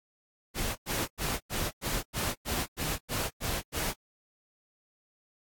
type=noise bursts; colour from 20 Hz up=pink; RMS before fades=-31 dBFS; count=11; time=0.54-3.94 s; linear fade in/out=50 ms; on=220 ms; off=98 ms; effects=AAC 64 kbps